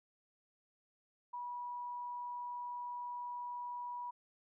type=tone; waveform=sine; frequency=973 Hz; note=B5; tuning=26 cents flat; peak=-40 dBFS; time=1.33-4.11 s; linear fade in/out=10 ms; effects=none